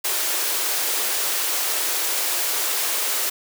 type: high-pass noise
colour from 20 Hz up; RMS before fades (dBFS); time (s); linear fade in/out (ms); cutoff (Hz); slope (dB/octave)
white; -23; 0.04-3.3; 10; 320; 48
effects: none